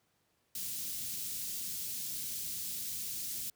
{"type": "band-stop noise", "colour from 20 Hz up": "white", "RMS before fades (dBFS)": -39, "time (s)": [0.55, 3.5], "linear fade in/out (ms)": 2, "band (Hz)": [200, 4200], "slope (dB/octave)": 12, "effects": ["pink hiss -75 dBFS RMS until 3.55 s", "high-pass 80 Hz 12 dB/octave"]}